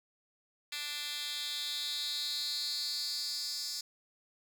10% pulse tone with high-pass filter sweep, 293.7 Hz, D4, in tune, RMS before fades -37 dBFS, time 0.72-3.81 s, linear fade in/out 5 ms, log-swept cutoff 2900 to 5300 Hz, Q 5, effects none

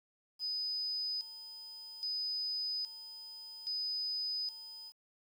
sine tone with tremolo, 5000 Hz, D#8, 8 cents sharp, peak -34 dBFS, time 0.39-4.93 s, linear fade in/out 50 ms, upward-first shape square, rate 0.61 Hz, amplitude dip 75%, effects 10-bit

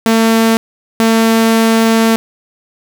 sawtooth tone pair in turn, 225.3 / 225.3 Hz, A3 / A3, +41 / +41 cents, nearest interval unison, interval 0 cents, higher neither, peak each -4 dBFS, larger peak neither, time 0.06-0.57 / 1-2.16 s, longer second, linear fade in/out 0 ms, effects none

